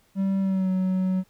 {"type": "tone with pitch glide", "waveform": "triangle", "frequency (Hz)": [193.8, 186.55], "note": ["G3", "F#3"], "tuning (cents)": [-20, 14], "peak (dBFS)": -19, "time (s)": [0.15, 1.24], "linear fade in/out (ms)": 50, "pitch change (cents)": -66, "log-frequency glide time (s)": [0.41, 0.7], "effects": ["pink hiss -63 dBFS RMS until 1.29 s"]}